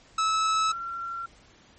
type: tone pair in turn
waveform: 45% pulse / sine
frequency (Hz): 1302 / 1366.1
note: E6 / F6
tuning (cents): -22 / -39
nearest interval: minor second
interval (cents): 83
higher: second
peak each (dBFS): -22 / -31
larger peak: first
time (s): 0.18-0.72 / 0.72-1.26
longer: neither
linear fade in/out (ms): 5
effects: pink hiss -56 dBFS RMS until 1.78 s + MP3 32 kbps